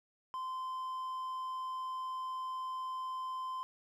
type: tone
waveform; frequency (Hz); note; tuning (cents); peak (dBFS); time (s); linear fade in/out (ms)
triangle; 1034; C6; -21; -35; 0.34-3.63; 0
effects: none